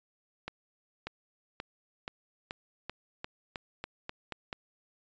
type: accelerating click train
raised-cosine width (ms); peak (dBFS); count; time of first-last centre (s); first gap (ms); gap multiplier
0.3; -21; 12; 0.48-4.529; 590; 0.9
effects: resampled to 16000 Hz